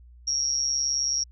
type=tone with amplitude modulation; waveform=sine; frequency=5610 Hz; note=F8; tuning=7 cents sharp; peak=-19 dBFS; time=0.27-1.24 s; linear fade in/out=10 ms; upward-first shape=sine; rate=139 Hz; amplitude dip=90%; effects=added 60 Hz sine -47 dBFS peak until 1.31 s